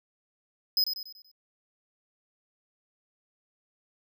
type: tone with echo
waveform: square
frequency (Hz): 5050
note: D#8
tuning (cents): +25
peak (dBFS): -22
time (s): 0.77-0.84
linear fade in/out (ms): 2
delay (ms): 95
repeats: 5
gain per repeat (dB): -7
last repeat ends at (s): 1.315
effects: none